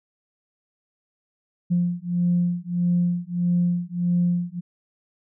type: beating tone pair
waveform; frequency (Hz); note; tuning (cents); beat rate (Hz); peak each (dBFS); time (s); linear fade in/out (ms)
sine; 174.61 / 176.21; F3 / F3; 0 / +16; 1.6; -22; 1.7-4.61; 20
effects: tanh soft clip ceiling -12 dBFS